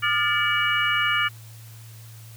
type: tone cluster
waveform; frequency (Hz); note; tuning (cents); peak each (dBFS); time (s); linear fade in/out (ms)
sine; 1204 / 1407 / 1750 / 2291 / 2908; D6 / F6 / A6 / D7 / F#7; +43 / +12 / -10 / -44 / -31; -26; 0.02-1.29; 20
effects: added 112 Hz sine -41 dBFS peak until 2.36 s + white hiss -50 dBFS RMS until 2.36 s